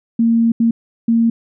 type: tone bursts at uneven times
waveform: sine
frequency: 230 Hz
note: A#3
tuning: 23 cents flat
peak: -10 dBFS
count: 3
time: 0.19-0.52 / 0.6-0.71 / 1.08-1.3 s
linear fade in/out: 5 ms
effects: none